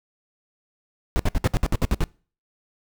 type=noise bursts; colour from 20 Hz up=brown; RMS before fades=-19 dBFS; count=10; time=1.16-2.039 s; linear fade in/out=0 ms; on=33 ms; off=61 ms; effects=noise-tail reverb RT60 0.4 s tail -24 dB re dry